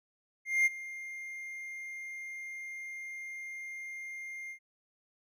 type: tone with ADSR envelope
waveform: triangle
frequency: 2112 Hz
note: C7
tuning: 16 cents sharp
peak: -20 dBFS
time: 0.45-4.59 s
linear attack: 210 ms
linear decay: 24 ms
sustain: -18 dB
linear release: 85 ms
effects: none